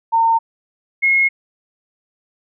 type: tone pair in turn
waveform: sine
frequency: 911 / 2162 Hz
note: A#5 / C#7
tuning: -40 / -44 cents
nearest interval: octave + minor third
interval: 1496 cents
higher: second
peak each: -11 dBFS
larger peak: neither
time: 0.12-0.39 / 1.02-1.29 s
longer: neither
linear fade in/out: 20 ms
effects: none